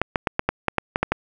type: clicks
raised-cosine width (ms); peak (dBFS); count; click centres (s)
0.5; -4; 10; 0.016 / 0.158 / 0.272 / 0.394 / 0.49 / 0.683 / 0.783 / 0.959 / 1.03 / 1.12
effects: none